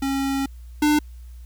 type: tone pair in turn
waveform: square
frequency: 272.7 / 299.1 Hz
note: C#4 / D4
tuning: -28 / +32 cents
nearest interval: major second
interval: 160 cents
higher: second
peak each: -22 / -16 dBFS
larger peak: second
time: 0.02-0.46 / 0.82-0.99 s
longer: first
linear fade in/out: 5 ms
effects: added 60 Hz sine -37 dBFS peak until 1.45 s + white hiss -60 dBFS RMS until 1.45 s